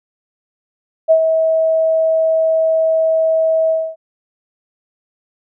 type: tone with ADSR envelope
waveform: sine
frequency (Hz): 644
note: E5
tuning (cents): -41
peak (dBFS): -5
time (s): 1.08-3.96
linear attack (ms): 29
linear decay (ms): 78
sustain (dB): -6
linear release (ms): 260
effects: none